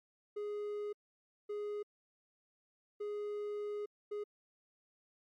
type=tone bursts at uneven times; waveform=triangle; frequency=415.2 Hz; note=G#4; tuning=in tune; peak=-35 dBFS; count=4; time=0.36-0.93 / 1.49-1.83 / 3-3.86 / 4.11-4.24 s; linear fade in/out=10 ms; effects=MP3 64 kbps